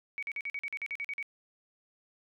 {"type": "tone bursts", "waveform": "sine", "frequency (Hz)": 2255, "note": "C#7", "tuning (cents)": 29, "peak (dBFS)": -33, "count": 12, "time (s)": [0.18, 1.227], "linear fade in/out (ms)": 0, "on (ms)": 46, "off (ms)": 45, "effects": []}